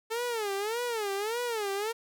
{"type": "tone with vibrato", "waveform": "sawtooth", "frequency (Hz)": 437.9, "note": "A4", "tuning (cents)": -8, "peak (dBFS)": -26, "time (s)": [0.1, 1.93], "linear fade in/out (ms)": 20, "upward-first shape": "sine", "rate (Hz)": 1.7, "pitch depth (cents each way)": 190, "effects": []}